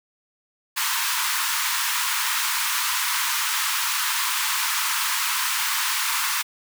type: high-pass noise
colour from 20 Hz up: pink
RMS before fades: -24 dBFS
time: 0.76-6.43 s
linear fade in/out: 20 ms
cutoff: 910 Hz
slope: 96 dB/octave
effects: none